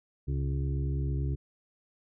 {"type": "harmonic tone with a mistuned harmonic", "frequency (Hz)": 68.5, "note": "C#2", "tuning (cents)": -20, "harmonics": [1, 2, 4, 5, 6], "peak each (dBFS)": [-30, -31, -42, -43, -47], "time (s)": [0.27, 1.36], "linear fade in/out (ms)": 20, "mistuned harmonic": 1, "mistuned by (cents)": 19, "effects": []}